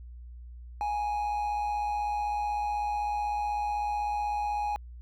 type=tone with amplitude modulation; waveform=triangle; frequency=830.6 Hz; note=G#5; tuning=in tune; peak=-24 dBFS; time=0.81-4.76 s; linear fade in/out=0 ms; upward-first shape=sine; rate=116 Hz; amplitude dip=40%; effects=added 60 Hz sine -42 dBFS peak until 5.01 s